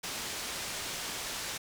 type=low-pass noise; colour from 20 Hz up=white; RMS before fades=-38 dBFS; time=0.03-1.58 s; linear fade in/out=10 ms; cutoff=7100 Hz; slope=12 dB/octave; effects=none